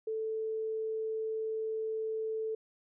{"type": "tone", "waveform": "sine", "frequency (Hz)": 440.4, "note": "A4", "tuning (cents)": 2, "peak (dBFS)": -32, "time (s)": [0.07, 2.55], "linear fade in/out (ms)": 5, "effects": []}